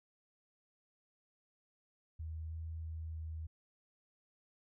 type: tone with pitch steps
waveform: sine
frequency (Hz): 79.8 / 80.9 / 80.3 / 79.7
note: D#2 / E2 / E2 / D#2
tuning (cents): +44 / -32 / -45 / +42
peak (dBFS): -40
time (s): 2.19-3.47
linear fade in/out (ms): 10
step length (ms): 320
effects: none